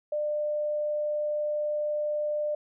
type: tone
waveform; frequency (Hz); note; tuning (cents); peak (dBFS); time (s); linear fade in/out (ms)
sine; 598; D5; +31; -26; 0.12-2.55; 5
effects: none

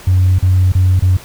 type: tone with dropouts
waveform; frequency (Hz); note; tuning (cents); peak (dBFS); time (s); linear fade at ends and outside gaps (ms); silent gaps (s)
sine; 92.3; F#2; -4; -6; 0.07-1.17; 5; 0.387-0.425 / 0.721-0.75 / 0.995-1.022
effects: tanh soft clip ceiling -4 dBFS + pink hiss -36 dBFS RMS until 1.24 s

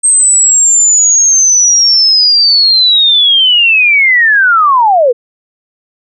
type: linear sweep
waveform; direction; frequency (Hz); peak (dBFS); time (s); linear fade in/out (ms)
sine; down; 8372 to 454.3; -4; 0.03-5.13; 20
effects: none

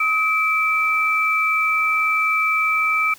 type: tone pair together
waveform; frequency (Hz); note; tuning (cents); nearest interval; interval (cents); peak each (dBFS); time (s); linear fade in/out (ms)
sine; 1271 / 2328; D#6 / D7; +36 / -16; minor seventh; 1048; -20 / -18; 0-3.14; 5
effects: white hiss -46 dBFS RMS until 3.18 s

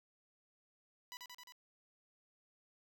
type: tone with echo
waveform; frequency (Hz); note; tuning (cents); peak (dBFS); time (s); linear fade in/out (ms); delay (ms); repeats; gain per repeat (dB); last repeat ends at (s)
10% pulse; 987.8; B5; 0; -38; 1.12-1.17; 0; 88; 4; -2; 1.522
effects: none

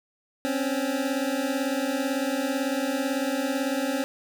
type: beating tone pair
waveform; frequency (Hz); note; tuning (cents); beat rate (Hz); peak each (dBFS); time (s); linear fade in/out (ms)
25% pulse; 261.6 / 279.6; C4 / C#4; 0 / +15; 18; -24; 0.45-4.04; 0
effects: none

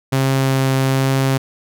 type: tone with vibrato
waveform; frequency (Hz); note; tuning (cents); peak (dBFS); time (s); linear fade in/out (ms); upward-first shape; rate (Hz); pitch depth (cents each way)
sawtooth; 133.8; C3; +39; -10; 0.12-1.38; 10; triangle; 1.2; 9
effects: none

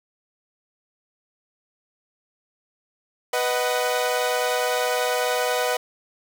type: chord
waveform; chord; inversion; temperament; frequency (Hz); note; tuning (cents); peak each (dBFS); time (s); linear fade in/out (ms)
sawtooth; B major; none; equal with one note detuned; 493.9 / 622.3 / 746; B4 / D#5 / F#5; 0 / 0 / +14; -20 / -23 / -23; 3.33-5.77; 5
effects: 8-bit

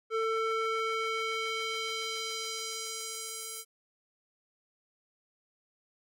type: tone with band-pass filter sweep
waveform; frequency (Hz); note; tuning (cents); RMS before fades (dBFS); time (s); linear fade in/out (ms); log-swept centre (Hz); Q
square; 446.4; A4; +25; -34; 0.1-3.65; 50; 980 to 11000; 1.1
effects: none

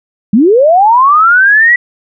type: linear sweep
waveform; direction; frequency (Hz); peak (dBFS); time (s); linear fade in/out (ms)
sine; up; 189.3 to 1969; -3; 0.33-1.76; 5
effects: none

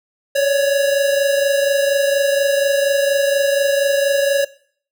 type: tone pair together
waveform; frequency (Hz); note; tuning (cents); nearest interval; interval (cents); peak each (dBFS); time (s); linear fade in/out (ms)
square; 556 / 580.2; C#5 / D5; +5 / -21; minor second; 74; -15 / -22; 0.35-4.45; 10
effects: noise-tail reverb RT60 0.5 s tail -19 dB re dry

